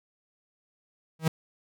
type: tone with exponential growth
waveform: 45% pulse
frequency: 159.9 Hz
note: D#3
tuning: 48 cents sharp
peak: -18 dBFS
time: 1.19-1.28 s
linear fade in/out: 5 ms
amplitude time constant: 19 ms
effects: none